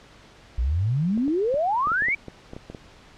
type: exponential sweep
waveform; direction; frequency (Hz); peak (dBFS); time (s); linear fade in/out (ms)
sine; up; 55 to 2349; -20; 0.58-2.15; 5
type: clicks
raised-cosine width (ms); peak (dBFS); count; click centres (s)
2; -23; 12; 1.176 / 1.28 / 1.542 / 1.872 / 1.918 / 2.022 / 2.085 / 2.283 / 2.534 / 2.565 / 2.7 / 2.748
effects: pink hiss -50 dBFS RMS until 3.17 s + low-pass 5000 Hz 12 dB/octave